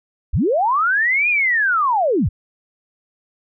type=linear two-way sweep; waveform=sine; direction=up then down; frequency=30.79 to 2489 to 52 Hz; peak=-14 dBFS; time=0.33-2.29 s; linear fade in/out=10 ms; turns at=1.29 s; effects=none